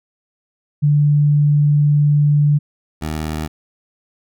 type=tone pair in turn; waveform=sine / 15% pulse; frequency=146.83 / 77.78 Hz; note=D3 / D#2; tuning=0 / 0 cents; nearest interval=major seventh; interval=1100 cents; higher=first; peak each=-10 / -15 dBFS; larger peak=first; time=0.82-2.59 / 3.01-3.48 s; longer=first; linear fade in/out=20 ms; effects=none